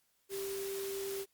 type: tone in noise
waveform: sine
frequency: 392 Hz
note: G4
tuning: in tune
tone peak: -37 dBFS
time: 0.29-1.26 s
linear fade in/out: 50 ms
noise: white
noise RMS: -45 dBFS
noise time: 0.29-1.26 s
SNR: +5 dB
effects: white hiss -75 dBFS RMS until 1.33 s + Opus 48 kbps